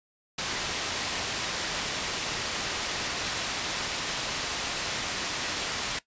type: low-pass noise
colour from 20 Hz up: white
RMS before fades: -32 dBFS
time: 0.38-5.99 s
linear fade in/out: 5 ms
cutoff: 5400 Hz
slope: 12 dB/octave
effects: noise-tail reverb RT60 0.1 s tail -18 dB re dry + resampled to 16000 Hz